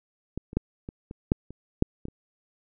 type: clicks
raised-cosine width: 3 ms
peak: -18 / -27 / -10 / -23 / -25 / -7 / -28 / -6 / -21 / -28 dBFS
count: 10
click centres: 0.376 / 0.531 / 0.57 / 0.889 / 1.111 / 1.319 / 1.506 / 1.824 / 2.054 / 2.084 s
effects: none